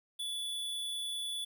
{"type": "tone", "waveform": "square", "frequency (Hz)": 3445, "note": "A7", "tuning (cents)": -37, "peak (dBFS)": -36, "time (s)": [0.19, 1.45], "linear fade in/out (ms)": 10, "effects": ["11-bit"]}